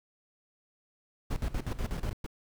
brown noise with tremolo, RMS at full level -31 dBFS, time 1.3-2.11 s, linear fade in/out 10 ms, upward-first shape square, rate 8.2 Hz, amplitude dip 80%
brown noise bursts, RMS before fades -35 dBFS, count 8, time 1.31-2.264 s, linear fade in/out 2 ms, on 23 ms, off 110 ms
effects none

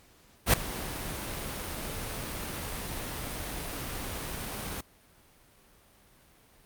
pink noise with ADSR envelope, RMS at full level -18 dBFS, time 0.46-4.81 s, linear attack 75 ms, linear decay 4 ms, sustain -18 dB, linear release 6 ms, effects pink hiss -60 dBFS RMS until 6.65 s + Opus 48 kbps

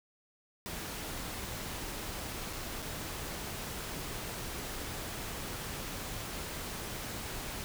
pink noise with dropouts, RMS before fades -40 dBFS, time 0.66-7.64 s, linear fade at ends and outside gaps 0 ms, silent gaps 2.528-2.532 / 2.821-2.825 s, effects none

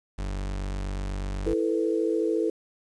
40% pulse tone, 48.16 Hz, G1, 30 cents flat, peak -28 dBFS, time 0.18-1.54 s, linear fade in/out 10 ms
sine chord, E suspended fourth, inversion none, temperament equal, 329.6 / 440 / 493.9 Hz, E4 / A4 / B4, 0 / 0 / 0 cents, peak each -26 / -26 / -30 dBFS, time 1.46-2.5 s, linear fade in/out 5 ms
effects resampled to 22050 Hz + 9-bit

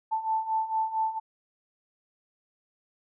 sine beating tone pair, 880 / 884.4 Hz, A5 / A5, 0 / +9 cents, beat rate 4.4 Hz, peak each -31 / -27 dBFS, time 0.11-1.2 s, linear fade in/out 20 ms, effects none

